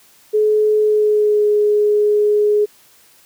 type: tone with pitch glide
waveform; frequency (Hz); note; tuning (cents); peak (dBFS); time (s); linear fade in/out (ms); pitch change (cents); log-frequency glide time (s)
sine; 426.6 to 418.1; G#4 to G#4; +46 to +12; -11; 0.33-2.66; 20; -34; 0.8-1.47
effects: white hiss -50 dBFS RMS until 3.25 s + high-pass 60 Hz 12 dB/octave